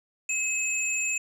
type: tone pair together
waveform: sine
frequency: 2567 / 7213 Hz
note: E7 / A8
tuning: -47 / +42 cents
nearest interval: octave + tritone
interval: 1789 cents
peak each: -26 / -28 dBFS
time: 0.29-1.18 s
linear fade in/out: 5 ms
effects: tanh soft clip ceiling -19 dBFS